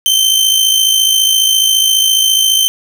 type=tone with amplitude modulation; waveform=sawtooth; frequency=3104 Hz; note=G7; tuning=18 cents flat; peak=-3 dBFS; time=0.06-2.68 s; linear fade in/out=0 ms; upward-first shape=sine; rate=54.6 Hz; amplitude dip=50%; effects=none